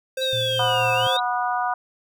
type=tone; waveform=square; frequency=523.3 Hz; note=C5; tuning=in tune; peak=-25 dBFS; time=0.17-1.17 s; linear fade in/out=5 ms
type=exponential two-way sweep; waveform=sine; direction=down then up; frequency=3880 to 2589 to 3880 Hz; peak=-23 dBFS; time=0.21-1.2 s; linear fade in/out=10 ms; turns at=0.93 s
type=tone with tremolo; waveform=sine; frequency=116.54 Hz; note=A#2; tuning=in tune; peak=-28 dBFS; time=0.33-1.07 s; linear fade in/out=0 ms; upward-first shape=sine; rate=4.3 Hz; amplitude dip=35%
type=harmonic tone; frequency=244.5 Hz; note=B3; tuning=17 cents flat; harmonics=3 / 4 / 5 / 6; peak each=-24 / -26 / -28 / -30 dBFS; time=0.59-1.74 s; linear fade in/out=5 ms
effects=none